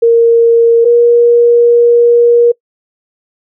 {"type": "tone pair in turn", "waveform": "sine", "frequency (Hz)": [464.1, 474.4], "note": ["A#4", "A#4"], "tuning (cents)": [-8, 30], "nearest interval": "unison", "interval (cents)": 38, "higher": "second", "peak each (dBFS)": -3, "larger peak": "neither", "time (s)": [[0.02, 0.85], [0.85, 2.52]], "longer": "second", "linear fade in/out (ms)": 10, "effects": ["noise-tail reverb RT60 0.1 s tail -24 dB re dry"]}